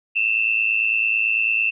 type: tone pair together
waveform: sine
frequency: 2613 / 2722 Hz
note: E7 / F7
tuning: -16 / -45 cents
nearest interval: minor second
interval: 71 cents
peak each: -20 / -20 dBFS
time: 0.15-1.71 s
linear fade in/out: 20 ms
effects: none